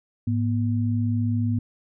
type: tone pair together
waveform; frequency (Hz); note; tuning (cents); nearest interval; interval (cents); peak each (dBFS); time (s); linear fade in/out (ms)
sine; 106.2 / 241.1; G#2 / B3; +39 / -41; octave + major second; 1420; -22 / -25; 0.27-1.59; 5
effects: none